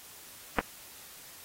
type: clicks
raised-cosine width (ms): 0.5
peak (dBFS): -10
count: 2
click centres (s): 0.586 / 0.59
effects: white hiss -50 dBFS RMS until 1.44 s + AAC 48 kbps

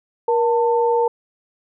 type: tone pair together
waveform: sine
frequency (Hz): 473.1 / 893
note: A#4 / A5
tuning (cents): +26 / +25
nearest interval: major seventh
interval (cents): 1099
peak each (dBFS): -16 / -19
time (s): 0.28-1.08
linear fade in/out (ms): 5
effects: none

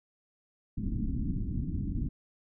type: low-pass noise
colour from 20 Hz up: pink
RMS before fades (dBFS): -32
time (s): 0.77-2.09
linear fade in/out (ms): 10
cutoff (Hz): 290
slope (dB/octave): 48
effects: none

